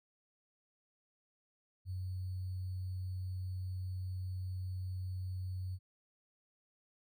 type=tone with sample-and-hold; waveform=sine; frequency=92.5 Hz; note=F#2; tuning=in tune; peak=-37 dBFS; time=1.85-5.79 s; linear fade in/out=50 ms; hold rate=4410 Hz; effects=none